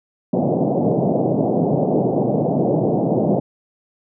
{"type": "band-pass noise", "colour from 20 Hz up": "pink", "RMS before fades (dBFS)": -18, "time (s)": [0.33, 3.4], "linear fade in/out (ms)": 5, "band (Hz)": [130, 740], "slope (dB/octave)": 48, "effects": []}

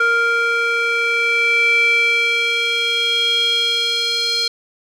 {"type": "tone with band-pass filter sweep", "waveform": "square", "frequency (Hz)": 466.2, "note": "A#4", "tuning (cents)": 0, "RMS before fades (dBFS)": -17, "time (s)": [0, 4.48], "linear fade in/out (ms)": 5, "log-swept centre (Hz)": [1600, 4100], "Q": 5.3, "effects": []}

